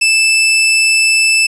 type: tone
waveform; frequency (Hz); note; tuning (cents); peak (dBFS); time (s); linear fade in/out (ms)
sawtooth; 2637; E7; 0; -5; 0.01-1.47; 10
effects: resampled to 24000 Hz